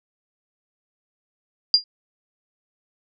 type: tone with exponential decay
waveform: sine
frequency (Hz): 4800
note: D8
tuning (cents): +37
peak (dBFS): -7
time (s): 1.74-1.84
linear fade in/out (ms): 1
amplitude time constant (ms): 21
effects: none